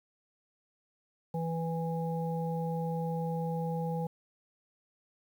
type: harmonic tone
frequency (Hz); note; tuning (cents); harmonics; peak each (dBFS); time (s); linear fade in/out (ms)
164.81; E3; 0; 1 / 3 / 5; -32 / -37 / -39; 1.34-4.07; 5
effects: 10-bit